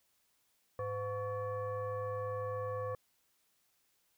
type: tone with frequency modulation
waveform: sine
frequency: 509 Hz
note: C5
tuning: 48 cents flat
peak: -35 dBFS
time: 0.79-2.95 s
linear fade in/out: 2 ms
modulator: 614 Hz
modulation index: 0.97
effects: white hiss -75 dBFS RMS until 4.17 s